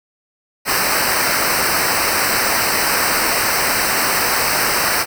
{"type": "noise with comb filter", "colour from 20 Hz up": "pink", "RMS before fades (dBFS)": -17, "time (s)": [0.65, 5.06], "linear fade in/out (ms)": 50, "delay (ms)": 0.29, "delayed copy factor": -0.9, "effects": []}